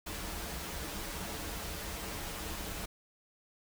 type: noise with comb filter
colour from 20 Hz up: pink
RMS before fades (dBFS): -40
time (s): 0.06-2.86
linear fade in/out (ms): 10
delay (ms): 7.9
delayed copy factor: -0.6
effects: none